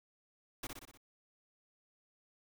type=noise with echo; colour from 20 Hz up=pink; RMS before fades=-41 dBFS; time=0.63-0.67 s; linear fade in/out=5 ms; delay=61 ms; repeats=5; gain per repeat=-4 dB; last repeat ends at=0.975 s; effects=none